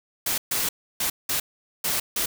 white noise bursts at uneven times, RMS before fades -25 dBFS, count 6, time 0.26-0.38 / 0.51-0.69 / 1-1.1 / 1.29-1.4 / 1.84-2 / 2.16-2.26 s, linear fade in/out 5 ms, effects none

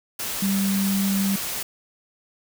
sine tone in noise, 196 Hz, G3, in tune, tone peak -20 dBFS, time 0.42-1.36 s, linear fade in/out 5 ms, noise white, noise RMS -29 dBFS, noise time 0.19-1.63 s, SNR +6 dB, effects none

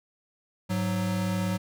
square tone pair together, 103.83 / 185 Hz, G#2 / F#3, 0 / 0 cents, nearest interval minor seventh, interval 1000 cents, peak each -31 / -28 dBFS, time 0.69-1.58 s, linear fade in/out 20 ms, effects none

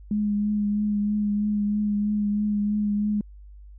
sine tone with vibrato, 207.7 Hz, G#3, in tune, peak -21 dBFS, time 0.11-3.21 s, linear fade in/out 2 ms, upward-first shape triangle, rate 3.1 Hz, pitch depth 24 cents each way, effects added 50 Hz sine -42 dBFS peak until 3.78 s

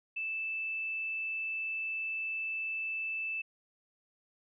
sine tone, 2637 Hz, E7, in tune, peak -33 dBFS, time 0.16-3.42 s, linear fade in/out 10 ms, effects none

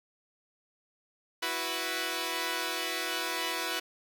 5% pulse chord, E suspended second, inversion none, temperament equal, 329.6 / 370 / 493.9 Hz, E4 / F#4 / B4, 0 / 0 / 0 cents, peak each -24 dBFS, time 1.42-3.8 s, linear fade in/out 10 ms, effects none

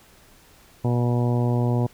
harmonic tone, 121.2 Hz, B2, 32 cents flat, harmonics 1 / 2 / 3 / 4 / 5 / 6 / 7 / 8, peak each -20 / -26 / -30 / -32 / -34 / -36 / -37 / -38 dBFS, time 0.84-1.87 s, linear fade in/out 10 ms, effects pink hiss -53 dBFS RMS until 1.93 s

